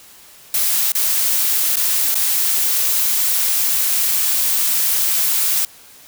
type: noise with dropouts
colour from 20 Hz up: blue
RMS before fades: -17 dBFS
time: 0.54-5.65 s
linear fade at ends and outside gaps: 2 ms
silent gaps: 0.92-0.951 / 1.758-1.768 / 2.145-2.153 s
effects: white hiss -44 dBFS RMS until 6.07 s